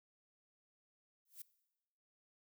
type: noise with exponential growth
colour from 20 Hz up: violet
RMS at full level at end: -45 dBFS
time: 1.25-1.42 s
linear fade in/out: 5 ms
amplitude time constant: 35 ms
effects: noise-tail reverb RT60 1.0 s tail -19 dB re dry